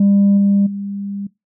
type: tone with level steps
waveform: sine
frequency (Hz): 200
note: G3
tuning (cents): +35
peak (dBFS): -7 / -9 / -22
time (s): 0-1.27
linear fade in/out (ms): 5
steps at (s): 0.37 / 0.66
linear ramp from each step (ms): 10
effects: noise-tail reverb RT60 0.2 s tail -21 dB re dry + tanh soft clip ceiling -7 dBFS